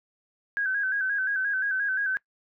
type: tone with vibrato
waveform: sine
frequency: 1583 Hz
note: G6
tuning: 17 cents sharp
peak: -24 dBFS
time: 0.57-2.17 s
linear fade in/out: 0 ms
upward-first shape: square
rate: 5.7 Hz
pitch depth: 61 cents each way
effects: noise-tail reverb RT60 0.1 s tail -21 dB re dry